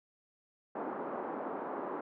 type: band-pass noise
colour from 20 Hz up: pink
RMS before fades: -39 dBFS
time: 0.75-2.01 s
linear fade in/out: 5 ms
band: 270 to 1200 Hz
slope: 24 dB/octave
effects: none